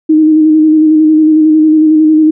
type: tone with vibrato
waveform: sine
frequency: 311.1 Hz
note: D#4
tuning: in tune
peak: -3 dBFS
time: 0.09-2.31 s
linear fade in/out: 10 ms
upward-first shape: square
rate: 11 Hz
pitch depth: 22 cents each way
effects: none